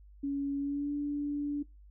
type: tone with pitch glide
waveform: sine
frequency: 280.3 to 289.7 Hz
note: C#4 to D4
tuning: +19 to -24 cents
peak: -30 dBFS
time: 0.23-1.63 s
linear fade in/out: 10 ms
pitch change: +57 cents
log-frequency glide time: 0.58-0.93 s
effects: noise-tail reverb RT60 0.2 s tail -21 dB re dry + added 50 Hz sine -52 dBFS peak until 1.9 s